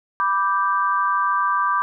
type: chord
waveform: sine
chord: G major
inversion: first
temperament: equal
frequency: 987.8 / 1174.7 / 1568 Hz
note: B5 / D6 / G6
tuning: 0 / 0 / 0 cents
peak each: -23 / -19 / -25 dBFS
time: 0.2-1.82 s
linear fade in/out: 0 ms
effects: none